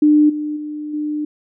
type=tone with level steps; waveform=sine; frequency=300 Hz; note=D4; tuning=37 cents sharp; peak=-8 / -20 / -24 / -19 dBFS; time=0.02-1.25 s; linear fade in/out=5 ms; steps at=0.29 / 0.56 / 0.93 s; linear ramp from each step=10 ms; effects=none